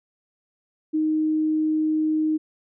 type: tone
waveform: sine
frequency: 311.1 Hz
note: D#4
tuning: in tune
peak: -19 dBFS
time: 0.93-2.38 s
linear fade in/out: 20 ms
effects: none